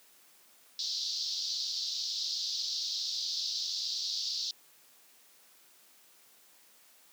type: band-pass noise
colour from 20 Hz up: pink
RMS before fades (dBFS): -35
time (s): 0.79-4.51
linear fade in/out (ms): 2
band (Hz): 3900 to 5400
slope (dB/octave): 48
effects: white hiss -61 dBFS RMS until 7.12 s + high-pass 200 Hz 12 dB/octave